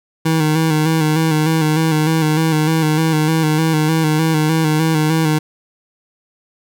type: tone with vibrato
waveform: 25% pulse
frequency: 157.4 Hz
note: D#3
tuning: 20 cents sharp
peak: -9 dBFS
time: 0.25-5.39 s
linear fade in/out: 10 ms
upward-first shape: square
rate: 3.3 Hz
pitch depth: 38 cents each way
effects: none